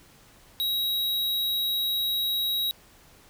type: tone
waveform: square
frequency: 3835 Hz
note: A#7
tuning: 48 cents sharp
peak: -25 dBFS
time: 0.6-2.71 s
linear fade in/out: 0 ms
effects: pink hiss -55 dBFS RMS until 3.29 s